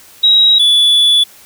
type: tone pair in turn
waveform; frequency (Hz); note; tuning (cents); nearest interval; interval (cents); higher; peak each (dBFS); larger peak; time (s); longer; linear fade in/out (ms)
sine / triangle; 3832 / 3440; A#7 / A7; +47 / -40; major second; 187; first; -5; neither; 0.23-0.59 / 0.59-1.24; second; 10
effects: white hiss -41 dBFS RMS until 1.45 s